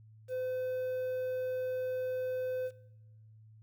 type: tone with quantisation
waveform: triangle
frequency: 510 Hz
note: C5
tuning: 44 cents flat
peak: -31 dBFS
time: 0.28-2.71 s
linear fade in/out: 50 ms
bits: 10
effects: noise-tail reverb RT60 0.9 s tail -19 dB re dry + added 109 Hz sine -54 dBFS peak until 3.62 s